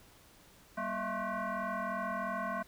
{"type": "tone with frequency modulation", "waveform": "sine", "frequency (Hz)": 196, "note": "G3", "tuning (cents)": 0, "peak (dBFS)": -33, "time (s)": [0.77, 2.63], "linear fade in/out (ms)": 10, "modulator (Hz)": 435, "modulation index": 3.2, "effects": ["pink hiss -60 dBFS RMS until 2.67 s"]}